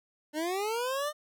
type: linear sweep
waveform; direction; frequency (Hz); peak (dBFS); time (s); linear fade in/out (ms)
25% pulse; up; 293.7 to 612; -26; 0.33-1.13; 50
effects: none